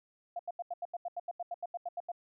sine tone bursts, 698.5 Hz, F5, in tune, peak -34 dBFS, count 16, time 0.36-2.118 s, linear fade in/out 5 ms, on 33 ms, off 82 ms, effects none

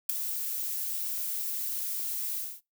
violet noise with ADSR envelope, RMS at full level -22 dBFS, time 0.09-2.61 s, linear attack 7 ms, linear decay 6 ms, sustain -11 dB, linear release 240 ms, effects noise-tail reverb RT60 0.2 s tail -21 dB re dry

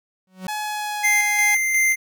45% pulse tone with exponential growth, 186.4 Hz, F#3, 13 cents sharp, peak -26 dBFS, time 0.27-0.47 s, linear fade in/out 2 ms, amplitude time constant 42 ms
sawtooth tone with pitch glide, 847 to 831 Hz, G#5 to G#5, +34 to +1 cents, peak -21 dBFS, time 0.48-1.55 s, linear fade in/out 5 ms, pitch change -33 cents, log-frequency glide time 0.61-1.2 s
square tone with tremolo, 2087 Hz, C7, 5 cents flat, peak -16 dBFS, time 1.03-1.96 s, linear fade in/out 20 ms, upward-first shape square, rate 2.8 Hz, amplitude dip 35%
effects none

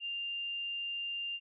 sine tone, 2794 Hz, F7, in tune, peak -35 dBFS, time 0-1.4 s, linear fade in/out 50 ms, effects none

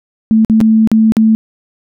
sine tone with dropouts, 220.6 Hz, A3, 5 cents sharp, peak -5 dBFS, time 0.31-1.35 s, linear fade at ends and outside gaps 0 ms, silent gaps 0.448-0.498 / 0.604-0.612 / 0.874-0.916 / 1.121-1.168 s, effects none

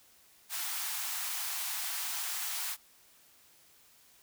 white high-pass noise, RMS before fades -36 dBFS, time 0.49-2.77 s, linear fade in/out 50 ms, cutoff 730 Hz, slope 48 dB/octave, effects white hiss -62 dBFS RMS until 4.22 s

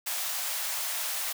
white high-pass noise, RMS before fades -32 dBFS, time 0.06-1.33 s, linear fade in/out 10 ms, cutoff 570 Hz, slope 48 dB/octave, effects none

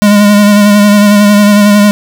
square tone with vibrato, 205.9 Hz, G#3, 15 cents flat, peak -3 dBFS, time 0.02-1.91 s, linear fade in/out 0 ms, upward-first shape sine, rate 11 Hz, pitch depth 27 cents each way, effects 7-bit

